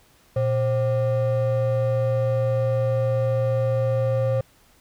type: ring-modulated tone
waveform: triangle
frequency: 324.3 Hz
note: E4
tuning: 28 cents flat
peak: -14 dBFS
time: 0.36-4.41 s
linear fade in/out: 5 ms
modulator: 206 Hz
effects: pink hiss -57 dBFS RMS until 4.8 s